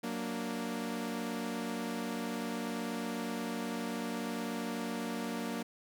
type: chord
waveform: sawtooth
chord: Gb augmented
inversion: none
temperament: equal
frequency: 185 / 233.1 / 293.7 Hz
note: Gb3 / Bb3 / D4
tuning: 0 / 0 / 0 cents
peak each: -38 / -33 / -38 dBFS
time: 0.03-5.63 s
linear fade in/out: 10 ms
effects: none